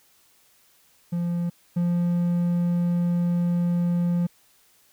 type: tone pair in turn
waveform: triangle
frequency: 172.8 / 174 Hz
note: F3 / F3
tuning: -18 / -6 cents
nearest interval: unison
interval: 12 cents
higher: second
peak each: -21 / -18 dBFS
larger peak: second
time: 1.12-1.5 / 1.76-4.27 s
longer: second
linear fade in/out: 10 ms
effects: white hiss -60 dBFS RMS until 4.92 s